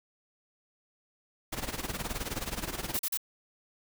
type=noise with tremolo; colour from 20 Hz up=pink; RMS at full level=-33 dBFS; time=1.52-2.98 s; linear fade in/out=10 ms; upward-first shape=sine; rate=19 Hz; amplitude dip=80%
type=noise bursts; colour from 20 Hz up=blue; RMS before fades=-31 dBFS; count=3; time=2.94-3.174 s; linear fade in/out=5 ms; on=52 ms; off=39 ms
effects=none